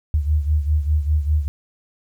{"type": "beating tone pair", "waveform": "sine", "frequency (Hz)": [74.5, 79.5], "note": ["D2", "D#2"], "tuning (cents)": [25, 38], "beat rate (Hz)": 5, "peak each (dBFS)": [-17, -22], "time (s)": [0.14, 1.48], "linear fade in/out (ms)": 0, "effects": ["9-bit"]}